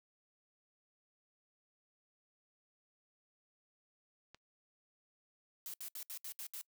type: click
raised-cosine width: 0.2 ms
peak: -36 dBFS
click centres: 4.346 s
type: noise bursts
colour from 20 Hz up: blue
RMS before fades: -45 dBFS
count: 7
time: 5.66-6.613 s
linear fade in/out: 0 ms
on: 77 ms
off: 69 ms
effects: noise-tail reverb RT60 0.1 s tail -25 dB re dry